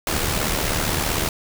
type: noise with amplitude modulation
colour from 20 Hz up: pink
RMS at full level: -20 dBFS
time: 0.07-1.29 s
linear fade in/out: 2 ms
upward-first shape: sine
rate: 75.7 Hz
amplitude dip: 55%
effects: none

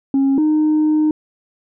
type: tone pair in turn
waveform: sine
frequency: 272.5 / 307.2 Hz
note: C#4 / D#4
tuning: -29 / -22 cents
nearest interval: major second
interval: 207 cents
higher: second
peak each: -10 dBFS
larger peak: neither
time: 0.14-0.38 / 0.38-1.11 s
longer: second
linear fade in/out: 2 ms
effects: tanh soft clip ceiling -10 dBFS

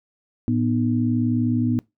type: tone cluster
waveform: sine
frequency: 111.5 / 244.8 / 304.4 Hz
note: A2 / B3 / D#4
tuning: +23 / -15 / -38 cents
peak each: -23 / -20 / -27 dBFS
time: 0.48-1.79 s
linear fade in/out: 0 ms
effects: noise-tail reverb RT60 0.2 s tail -24 dB re dry

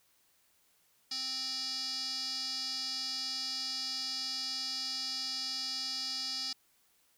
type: tone with band-pass filter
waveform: square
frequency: 261.6 Hz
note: C4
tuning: in tune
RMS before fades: -37 dBFS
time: 1.11-6.53 s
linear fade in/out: 5 ms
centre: 4800 Hz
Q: 9
effects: white hiss -70 dBFS RMS until 7.17 s

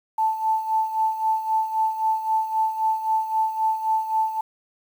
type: tone with tremolo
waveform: sine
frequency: 880 Hz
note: A5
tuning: in tune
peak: -17 dBFS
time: 0.18-4.41 s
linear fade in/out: 5 ms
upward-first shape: sine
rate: 3.8 Hz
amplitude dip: 70%
effects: 8-bit

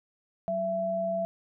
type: tone pair together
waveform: sine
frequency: 188.92 / 668 Hz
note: F#3 / E5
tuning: +36 / +23 cents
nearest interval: octave + minor seventh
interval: 2187 cents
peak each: -36 / -27 dBFS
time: 0.48-1.25 s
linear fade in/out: 0 ms
effects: none

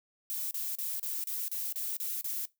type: noise bursts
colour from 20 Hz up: violet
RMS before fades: -35 dBFS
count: 9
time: 0.3-2.454 s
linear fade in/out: 0 ms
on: 210 ms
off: 33 ms
effects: noise-tail reverb RT60 0.2 s tail -21 dB re dry

